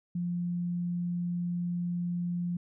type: tone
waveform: sine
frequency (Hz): 174.9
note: F3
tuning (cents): +3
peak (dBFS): -29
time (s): 0.15-2.57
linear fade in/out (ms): 5
effects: none